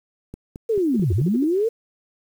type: click train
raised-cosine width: 3 ms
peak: -21 dBFS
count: 5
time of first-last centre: 0.34-1.215 s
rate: 4.57 Hz
type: linear two-way sweep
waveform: sine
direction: down then up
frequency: 470 to 80 to 470 Hz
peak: -17 dBFS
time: 0.69-1.69 s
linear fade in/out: 10 ms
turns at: 1.13 s
type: tone bursts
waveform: sine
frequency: 354.9 Hz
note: F4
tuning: 28 cents sharp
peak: -23 dBFS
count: 7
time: 0.94-1.445 s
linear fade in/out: 5 ms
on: 25 ms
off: 55 ms
effects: 8-bit